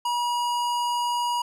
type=tone with hard clipping; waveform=sine; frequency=962 Hz; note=B5; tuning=46 cents flat; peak=-25 dBFS; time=0.05-1.42 s; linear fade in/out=5 ms; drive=17 dB; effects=none